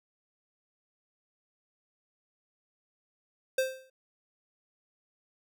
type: tone with exponential decay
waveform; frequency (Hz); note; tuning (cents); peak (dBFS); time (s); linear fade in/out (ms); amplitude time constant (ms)
square; 523.3; C5; 0; -23; 3.58-3.9; 5; 68
effects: none